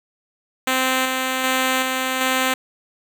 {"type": "tone with tremolo", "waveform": "5% pulse", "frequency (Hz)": 259.7, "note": "C4", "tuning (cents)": -13, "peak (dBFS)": -6, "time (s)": [0.67, 2.54], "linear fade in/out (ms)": 5, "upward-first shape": "square", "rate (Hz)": 1.3, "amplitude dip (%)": 30, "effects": []}